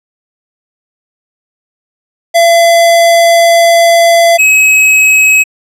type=tone pair in turn; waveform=square; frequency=677 / 2556 Hz; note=E5 / D#7; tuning=+46 / +46 cents; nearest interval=octave + major seventh; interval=2300 cents; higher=second; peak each=-4 dBFS; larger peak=neither; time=2.34-4.38 / 4.38-5.44 s; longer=first; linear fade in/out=20 ms; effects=low-pass 12000 Hz 12 dB/octave